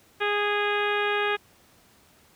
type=harmonic tone; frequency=412.6 Hz; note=G#4; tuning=11 cents flat; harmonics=1 / 2 / 3 / 4 / 5 / 6 / 7 / 8 / 9; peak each=-27 / -31 / -31 / -29 / -35 / -32 / -38 / -38 / -42 dBFS; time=0.2-1.37 s; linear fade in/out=20 ms; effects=pink hiss -58 dBFS RMS until 2.35 s + high-pass 60 Hz 12 dB/octave